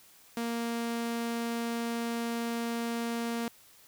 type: tone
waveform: sawtooth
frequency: 233.1 Hz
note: A#3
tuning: in tune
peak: -27 dBFS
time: 0.37-3.48 s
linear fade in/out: 2 ms
effects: white hiss -58 dBFS RMS until 3.87 s